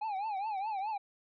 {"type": "tone with vibrato", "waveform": "triangle", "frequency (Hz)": 821, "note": "G#5", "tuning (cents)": -20, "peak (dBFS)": -31, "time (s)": [0.01, 0.98], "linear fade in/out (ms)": 10, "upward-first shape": "triangle", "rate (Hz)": 4.8, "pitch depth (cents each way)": 170, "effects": ["resampled to 11025 Hz"]}